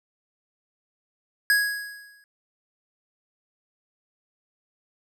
square tone with exponential decay, 1661.2 Hz, G#6, in tune, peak -16 dBFS, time 1.5-2.24 s, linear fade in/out 1 ms, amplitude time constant 160 ms, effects none

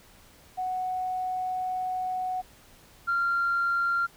sine tone pair in turn, 740 / 1384.5 Hz, F#5 / F6, 0 / -15 cents, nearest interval major seventh, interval 1085 cents, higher second, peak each -27 / -22 dBFS, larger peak second, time 0.57-2.42 / 3.07-4.07 s, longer first, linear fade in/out 20 ms, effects tanh soft clip ceiling -19 dBFS + pink hiss -55 dBFS RMS until 4.16 s

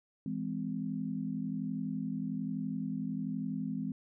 sine chord, E augmented, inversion none, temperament just, 164.81 / 206 / 257.5 Hz, E3 / G#3 / B#3, 0 / -14 / -28 cents, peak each -39 / -37 / -37 dBFS, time 0.26-3.92 s, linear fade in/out 2 ms, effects none

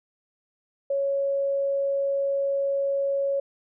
sine tone, 554.4 Hz, C#5, in tune, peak -22 dBFS, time 0.9-3.4 s, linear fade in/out 5 ms, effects none

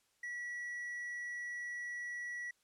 triangle tone, 1938 Hz, B6, 33 cents flat, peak -38 dBFS, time 0.23-2.51 s, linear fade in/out 5 ms, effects white hiss -75 dBFS RMS until 2.63 s + low-pass 10000 Hz 12 dB/octave

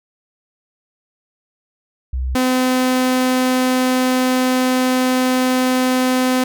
sine / sawtooth tone pair in turn, 64 / 255.4 Hz, C2 / C4, -38 / -42 cents, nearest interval 2 octaves, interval 2396 cents, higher second, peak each -18 / -10 dBFS, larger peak second, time 2.13-2.35 / 2.35-6.44 s, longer second, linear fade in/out 5 ms, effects none

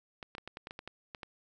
clicks, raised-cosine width 0.3 ms, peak -26 dBFS, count 11, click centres 0.228 / 0.351 / 0.382 / 0.476 / 0.571 / 0.671 / 0.709 / 0.791 / 0.876 / 1.148 / 1.232 s, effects none

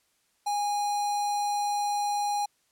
square tone with notch filter, 822 Hz, G#5, 18 cents flat, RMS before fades -28 dBFS, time 0.46-2.46 s, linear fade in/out 10 ms, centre 2300 Hz, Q 1.7, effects white hiss -70 dBFS RMS until 2.71 s + low-pass 11000 Hz 12 dB/octave

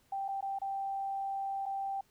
sine tone with dropouts, 784 Hz, G5, in tune, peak -33 dBFS, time 0.12-2.01 s, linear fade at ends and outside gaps 5 ms, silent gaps 0.282-0.286 / 0.409-0.425 / 0.588-0.616 / 1.657-1.662 s, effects pink hiss -69 dBFS RMS until 2.1 s

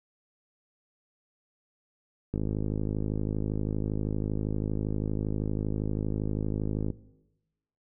click train, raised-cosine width 3 ms, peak -17 dBFS, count 241, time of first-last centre 2.34-6.903 s, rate 52.6 Hz, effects noise-tail reverb RT60 1.0 s tail -19 dB re dry

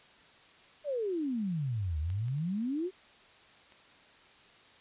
sine exponential two-way sweep, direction down then up, 615 to 73.42 to 388.6 Hz, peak -30 dBFS, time 0.84-2.91 s, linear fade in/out 50 ms, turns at 1.99 s
clicks, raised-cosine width 0.2 ms, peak -34 / -38 / -41 / -43 / -39 dBFS, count 5, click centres 2.102 / 2.283 / 2.383 / 2.792 / 3.722 s
effects white hiss -58 dBFS RMS until 4.8 s + resampled to 8000 Hz

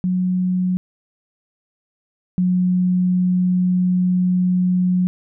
sine tone pair in turn, 182.8 / 181.54 Hz, F#3 / F#3, -21 / -33 cents, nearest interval unison, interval 12 cents, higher first, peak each -16 / -14 dBFS, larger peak second, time 0.04-0.77 / 2.38-5.07 s, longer second, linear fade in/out 0 ms, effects none

